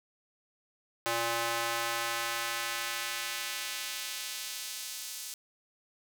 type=tone with high-pass filter sweep; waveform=square; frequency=116.54 Hz; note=A#2; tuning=in tune; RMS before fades=-35 dBFS; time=1.06-5.34 s; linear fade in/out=0 ms; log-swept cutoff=640 to 5800 Hz; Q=0.78; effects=none